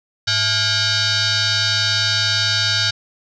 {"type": "tone with frequency modulation", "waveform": "sine", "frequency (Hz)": 103.8, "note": "G#2", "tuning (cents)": 0, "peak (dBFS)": -15, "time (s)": [0.27, 2.91], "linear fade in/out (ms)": 10, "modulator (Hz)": 761, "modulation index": 6.8, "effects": []}